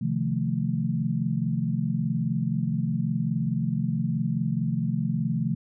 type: chord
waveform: sine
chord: F dominant seventh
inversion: second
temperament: equal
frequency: 130.81 / 155.56 / 174.61 / 220 Hz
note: C3 / Eb3 / F3 / A3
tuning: 0 / 0 / 0 / 0 cents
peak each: -29 dBFS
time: 0.01-5.55 s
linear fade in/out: 10 ms
effects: none